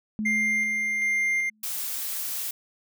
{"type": "tone with exponential decay", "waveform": "sine", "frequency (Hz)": 214.6, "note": "A3", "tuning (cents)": -43, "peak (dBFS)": -25, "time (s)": [0.19, 1.71], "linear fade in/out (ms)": 0, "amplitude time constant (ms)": 330}
{"type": "tone with tremolo", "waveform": "triangle", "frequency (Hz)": 2100, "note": "C7", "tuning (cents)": 6, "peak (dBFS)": -20, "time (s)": [0.25, 1.5], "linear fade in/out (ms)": 10, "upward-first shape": "square", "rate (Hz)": 1.3, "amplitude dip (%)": 25}
{"type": "noise", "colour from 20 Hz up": "blue", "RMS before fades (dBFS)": -31, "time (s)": [1.63, 2.51], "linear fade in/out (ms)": 5}
{"effects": []}